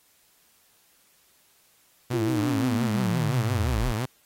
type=tone with vibrato; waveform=sawtooth; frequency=116.54 Hz; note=A#2; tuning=in tune; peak=-22 dBFS; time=2.1-4.06 s; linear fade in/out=10 ms; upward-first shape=triangle; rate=5.8 Hz; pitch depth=210 cents each way
type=linear sweep; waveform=sine; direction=down; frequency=353.6 to 30.65 Hz; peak=-24 dBFS; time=2.13-3.92 s; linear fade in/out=10 ms
effects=white hiss -62 dBFS RMS until 4.25 s + AAC 48 kbps